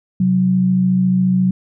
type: tone pair together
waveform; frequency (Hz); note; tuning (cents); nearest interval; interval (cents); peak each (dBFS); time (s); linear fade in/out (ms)
sine; 130.81 / 184.99; C3 / F#3; 0 / 0; tritone; 600; -21 / -12; 0.2-1.51; 5
effects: none